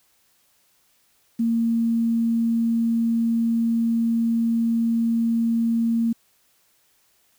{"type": "tone with quantisation", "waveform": "sine", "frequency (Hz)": 230, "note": "A#3", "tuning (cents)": -23, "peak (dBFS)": -18, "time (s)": [1.39, 6.13], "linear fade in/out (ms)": 10, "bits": 8, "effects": ["white hiss -63 dBFS RMS until 7.38 s"]}